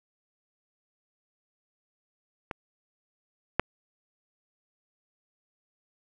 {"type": "clicks", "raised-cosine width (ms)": 0.5, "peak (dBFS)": [-18, -6], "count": 2, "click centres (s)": [2.512, 3.596], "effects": []}